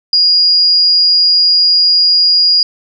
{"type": "tone", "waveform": "sine", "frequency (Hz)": 4864, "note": "D#8", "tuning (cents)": -40, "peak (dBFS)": -6, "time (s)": [0.13, 2.63], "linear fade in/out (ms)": 2, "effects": []}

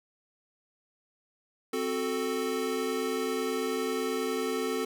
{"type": "chord", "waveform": "square", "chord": "F# diminished", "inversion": "second", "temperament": "equal", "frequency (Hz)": [261.6, 370, 440], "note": ["C4", "F#4", "A4"], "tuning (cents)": [0, 0, 0], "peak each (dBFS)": [-35, -35, -32], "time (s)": [1.73, 4.85], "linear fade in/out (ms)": 5, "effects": []}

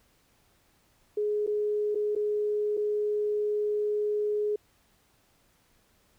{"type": "tone with dropouts", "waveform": "sine", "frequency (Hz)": 418.9, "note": "G#4", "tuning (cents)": 15, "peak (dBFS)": -25, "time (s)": [1.17, 4.56], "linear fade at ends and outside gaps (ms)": 5, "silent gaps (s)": [[1.465, 1.474], [1.948, 1.954], [2.152, 2.161], [2.77, 2.774]], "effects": ["pink hiss -66 dBFS RMS until 6.18 s"]}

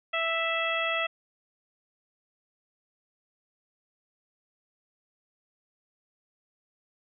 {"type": "harmonic tone", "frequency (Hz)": 659.3, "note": "E5", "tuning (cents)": 0, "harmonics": [1, 2, 3, 4, 5], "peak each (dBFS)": [-32, -32, -32, -31, -35], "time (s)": [0.13, 1.07], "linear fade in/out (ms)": 10, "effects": []}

